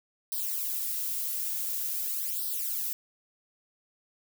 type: noise with flanger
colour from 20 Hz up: violet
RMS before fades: -32 dBFS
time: 0.32-2.93 s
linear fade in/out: 0 ms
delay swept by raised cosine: 0.21 to 3.71 ms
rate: 0.47 Hz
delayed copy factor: +0.8
effects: none